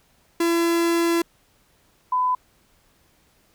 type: tone pair in turn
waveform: 45% pulse / sine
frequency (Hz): 337.7 / 1004.4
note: E4 / B5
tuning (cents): +42 / +29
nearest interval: octave + perfect fifth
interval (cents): 1887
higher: second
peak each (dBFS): -18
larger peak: neither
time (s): 0.4-1.22 / 2.12-2.35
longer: first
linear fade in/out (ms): 5
effects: pink hiss -61 dBFS RMS until 3.54 s